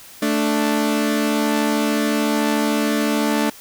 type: tone pair together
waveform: sawtooth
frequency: 220 / 293.7 Hz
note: A3 / D4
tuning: 0 / 0 cents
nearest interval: perfect fourth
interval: 500 cents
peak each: -16 dBFS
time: 0.22-3.5 s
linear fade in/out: 5 ms
effects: white hiss -42 dBFS RMS until 3.6 s